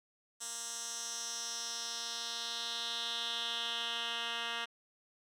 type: tone with band-pass filter sweep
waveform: 10% pulse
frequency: 233.1 Hz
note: A#3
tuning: in tune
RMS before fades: -39 dBFS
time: 0.4-4.66 s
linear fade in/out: 20 ms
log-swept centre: 7500 to 2500 Hz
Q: 2.9
effects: none